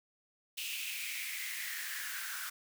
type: noise with high-pass filter sweep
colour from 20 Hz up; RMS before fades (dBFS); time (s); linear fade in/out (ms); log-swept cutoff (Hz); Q
white; -40; 0.57-2.5; 10; 2800 to 1400; 5.5
effects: none